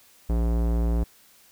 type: tone with low-pass filter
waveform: square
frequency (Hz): 57.6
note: A#1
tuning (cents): -20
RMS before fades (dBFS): -23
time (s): 0.29-1.04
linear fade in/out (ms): 10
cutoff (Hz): 680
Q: 0.73
effects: white hiss -56 dBFS RMS until 1.51 s